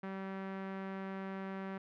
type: tone with low-pass filter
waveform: sawtooth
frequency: 192.5 Hz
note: G3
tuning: 31 cents flat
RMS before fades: -42 dBFS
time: 0.03-1.78 s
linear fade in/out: 5 ms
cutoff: 1800 Hz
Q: 1.4
effects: none